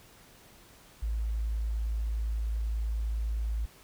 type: tone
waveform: sine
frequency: 55 Hz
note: A1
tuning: in tune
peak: -28 dBFS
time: 1.02-3.66 s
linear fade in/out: 10 ms
effects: pink hiss -56 dBFS RMS until 3.83 s